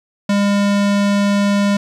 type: tone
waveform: square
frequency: 201.9 Hz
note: G#3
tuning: 49 cents flat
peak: -13 dBFS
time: 0.29-1.77 s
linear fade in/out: 5 ms
effects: low-pass 7000 Hz 12 dB/octave + 8-bit